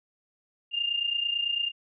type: tone pair together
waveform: sine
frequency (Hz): 2803 / 2832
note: F7 / F7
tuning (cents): +6 / +23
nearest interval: unison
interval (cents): 17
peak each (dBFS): -27 / -31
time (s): 0.71-1.72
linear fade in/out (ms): 50
effects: none